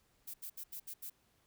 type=noise bursts at uneven times; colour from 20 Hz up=violet; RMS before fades=-45 dBFS; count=6; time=0.27-0.34 / 0.42-0.5 / 0.57-0.64 / 0.72-0.8 / 0.87-0.94 / 1.02-1.1 s; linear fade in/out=10 ms; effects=pink hiss -73 dBFS RMS until 1.46 s